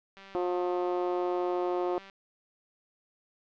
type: click train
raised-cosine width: 0.2 ms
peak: -31 dBFS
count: 377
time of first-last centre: 0.17-2.098 s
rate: 195 Hz
type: harmonic tone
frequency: 178.7 Hz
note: F3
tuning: 40 cents sharp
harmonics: 2 / 3 / 4 / 5 / 6 / 7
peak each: -29 / -35 / -35 / -40 / -42 / -45 dBFS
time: 0.35-1.98 s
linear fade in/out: 0 ms
effects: low-pass 3000 Hz 12 dB/octave